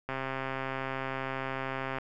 click train, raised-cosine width 0.5 ms, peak -19 dBFS, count 253, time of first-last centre 0.09-1.985 s, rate 133 Hz, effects none

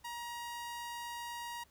sawtooth tone, 948 Hz, A#5, 29 cents sharp, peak -37 dBFS, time 0.04-1.64 s, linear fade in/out 10 ms, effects added 72 Hz sine -69 dBFS peak until 1.7 s + pink hiss -68 dBFS RMS until 1.7 s

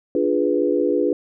sine chord, D diminished seventh, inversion none, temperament equal, 293.7 / 349.2 / 415.3 / 493.9 Hz, D4 / F4 / Ab4 / Cb5, 0 / 0 / 0 / 0 cents, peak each -22 dBFS, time 0.15-1.13 s, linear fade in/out 2 ms, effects none

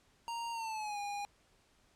square tone with pitch glide, 931 to 815.2 Hz, A#5 to G#5, -2 to -32 cents, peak -38 dBFS, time 0.28-1.25 s, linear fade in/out 0 ms, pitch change -230 cents, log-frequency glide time 0.52-0.99 s, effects pink hiss -69 dBFS RMS until 1.95 s + low-pass 9000 Hz 12 dB/octave

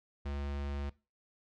square tone, 70.8 Hz, C#2, 37 cents sharp, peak -36 dBFS, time 0.25-0.9 s, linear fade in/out 10 ms, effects noise-tail reverb RT60 0.3 s tail -20 dB re dry + low-pass 4000 Hz 12 dB/octave

